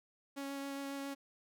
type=tone with vibrato; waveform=sawtooth; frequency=277.2 Hz; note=C#4; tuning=in tune; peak=-36 dBFS; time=0.36-1.15 s; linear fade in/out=20 ms; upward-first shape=sine; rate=7.3 Hz; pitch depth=10 cents each way; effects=none